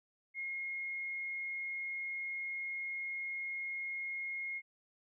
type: tone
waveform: sine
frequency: 2150 Hz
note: C7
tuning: 47 cents sharp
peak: -37 dBFS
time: 0.34-4.62 s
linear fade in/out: 50 ms
effects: none